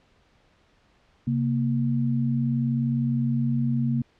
sine tone pair together, 133.74 / 233.1 Hz, C3 / A#3, +38 / 0 cents, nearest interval minor seventh, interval 962 cents, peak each -24 dBFS, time 1.27-4.02 s, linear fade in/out 5 ms, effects pink hiss -62 dBFS RMS until 4.19 s + low-pass 4000 Hz 12 dB/octave

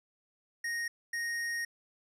square tone bursts at uneven times, 1864.7 Hz, A#6, in tune, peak -33 dBFS, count 2, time 0.64-0.88 / 1.13-1.65 s, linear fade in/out 5 ms, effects low-pass 11000 Hz 12 dB/octave

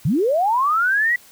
sine linear sweep, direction up, 116.2 to 1975.5 Hz, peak -15 dBFS, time 0.05-1.16 s, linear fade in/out 5 ms, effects white hiss -48 dBFS RMS until 1.31 s

